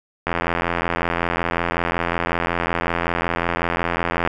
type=click train; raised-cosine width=0.5 ms; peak=-5 dBFS; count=343; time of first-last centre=0.27-4.275 s; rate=85.4 Hz; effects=none